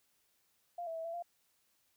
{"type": "tone with pitch steps", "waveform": "sine", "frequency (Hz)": [697, 656, 652, 669, 693], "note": ["F5", "E5", "E5", "E5", "F5"], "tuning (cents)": [-4, -9, -19, 25, -14], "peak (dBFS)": -38, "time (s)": [0.78, 1.225], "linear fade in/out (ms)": 5, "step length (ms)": 89, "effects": ["white hiss -75 dBFS RMS until 1.96 s"]}